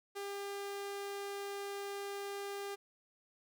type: tone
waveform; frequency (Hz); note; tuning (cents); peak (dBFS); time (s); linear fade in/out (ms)
sawtooth; 400.3; G4; +36; -36; 0.15-2.76; 20
effects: none